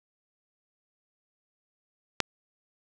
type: click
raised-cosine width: 0.2 ms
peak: -5 dBFS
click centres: 2.203 s
effects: none